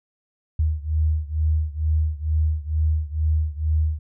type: beating tone pair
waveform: sine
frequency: 77 / 79.2 Hz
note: D#2 / D#2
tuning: -17 / +31 cents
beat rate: 2.2 Hz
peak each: -21 / -23 dBFS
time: 0.59-3.99 s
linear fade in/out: 5 ms
effects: none